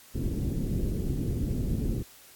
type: low-pass noise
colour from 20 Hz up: pink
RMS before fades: -29 dBFS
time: 0.14-2.03 s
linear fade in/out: 20 ms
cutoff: 350 Hz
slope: 24 dB/octave
effects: white hiss -53 dBFS RMS until 2.35 s + AAC 64 kbps